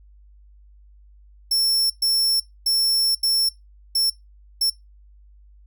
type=tone bursts at uneven times; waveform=sawtooth; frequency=5400 Hz; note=E8; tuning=41 cents sharp; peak=-15 dBFS; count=6; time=1.51-1.9 / 2.02-2.4 / 2.66-3.15 / 3.23-3.49 / 3.95-4.1 / 4.61-4.7 s; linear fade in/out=5 ms; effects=noise-tail reverb RT60 0.2 s tail -23 dB re dry + added 50 Hz sine -47 dBFS peak until 5.66 s